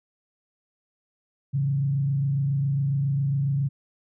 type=tone with frequency modulation; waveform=sine; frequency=138.6 Hz; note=C#3; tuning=in tune; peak=-21 dBFS; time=1.53-3.69 s; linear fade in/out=20 ms; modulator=27.3 Hz; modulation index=0.45; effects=none